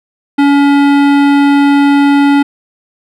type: tone with hard clipping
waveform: sine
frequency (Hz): 283.1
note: C#4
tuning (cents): +37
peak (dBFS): -7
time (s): 0.38-2.43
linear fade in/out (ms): 10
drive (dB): 17
effects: none